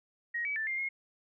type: tone with pitch steps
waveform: sine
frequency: 1885 / 2283 / 1767 / 2109 / 2152 Hz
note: A#6 / D7 / A6 / C7 / C7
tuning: +19 / -50 / +7 / +13 / +48 cents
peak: -31 dBFS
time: 0.34-0.89 s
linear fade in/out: 10 ms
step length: 110 ms
effects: none